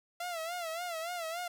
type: tone with vibrato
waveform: sawtooth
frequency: 678 Hz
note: E5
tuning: 49 cents sharp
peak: -32 dBFS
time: 0.2-1.48 s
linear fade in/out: 5 ms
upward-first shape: sine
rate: 3.5 Hz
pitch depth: 100 cents each way
effects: none

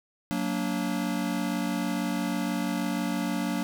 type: chord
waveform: square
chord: Gb augmented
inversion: none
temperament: just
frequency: 185 / 231.2 / 289.1 Hz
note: Gb3 / Bb3 / D4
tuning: 0 / -14 / -27 cents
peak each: -32 dBFS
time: 0.31-3.63 s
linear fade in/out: 0 ms
effects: none

